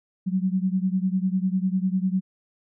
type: beating tone pair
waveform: sine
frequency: 184 / 194 Hz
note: F#3 / G3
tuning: -9 / -18 cents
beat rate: 10 Hz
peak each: -23 / -25 dBFS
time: 0.26-2.21 s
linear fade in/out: 20 ms
effects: none